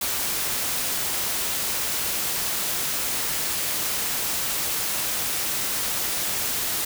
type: noise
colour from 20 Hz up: white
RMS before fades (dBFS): -26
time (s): 0.01-6.85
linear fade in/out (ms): 5
effects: none